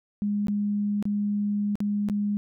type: tone with dropouts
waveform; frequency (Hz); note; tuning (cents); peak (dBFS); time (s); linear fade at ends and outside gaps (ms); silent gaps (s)
sine; 205.6; G#3; -17; -23; 0.22-2.37; 0; 0.47-0.483 / 1.026-1.054 / 1.755-1.804 / 2.087-2.098
effects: none